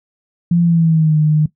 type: tone with pitch glide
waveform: sine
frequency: 171.8 to 153.06 Hz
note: F3 to D#3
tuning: -28 to -28 cents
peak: -9 dBFS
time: 0.51-1.46 s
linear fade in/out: 5 ms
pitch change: -200 cents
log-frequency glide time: 0.62-1.17 s
effects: noise-tail reverb RT60 0.1 s tail -17 dB re dry